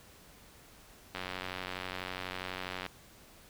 click train, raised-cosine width 0.3 ms, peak -21 dBFS, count 159, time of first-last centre 1.15-2.864 s, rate 92.2 Hz, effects pink hiss -57 dBFS RMS until 3.49 s

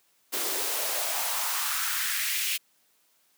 white noise with high-pass filter sweep, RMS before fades -29 dBFS, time 0.32-2.58 s, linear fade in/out 20 ms, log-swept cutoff 330 to 2600 Hz, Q 2.5, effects white hiss -67 dBFS RMS until 3.37 s + high-pass 150 Hz 12 dB/octave

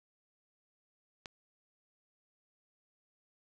click, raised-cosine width 0.2 ms, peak -25 dBFS, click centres 1.258 s, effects none

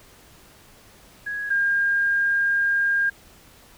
sine tone pair in turn, 1660 / 1610.9 Hz, G#6 / G6, -1 / +47 cents, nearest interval minor second, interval 52 cents, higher first, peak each -26 / -18 dBFS, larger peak second, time 1.26-1.5 / 1.5-3.1 s, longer second, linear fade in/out 10 ms, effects pink hiss -51 dBFS RMS until 3.77 s

